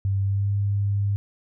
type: tone with pitch glide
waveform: sine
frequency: 98 to 100.7 Hz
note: G2 to G2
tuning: 0 to +47 cents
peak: -20 dBFS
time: 0.05-1.16 s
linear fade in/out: 0 ms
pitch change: +47 cents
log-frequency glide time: 0.22-0.52 s
effects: none